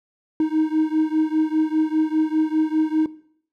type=beating tone pair; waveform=triangle; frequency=311.1 / 316.1 Hz; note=D#4 / D#4; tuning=0 / +27 cents; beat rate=5 Hz; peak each=-19 dBFS; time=0.4-3.06 s; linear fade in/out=2 ms; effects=noise-tail reverb RT60 0.6 s tail -17 dB re dry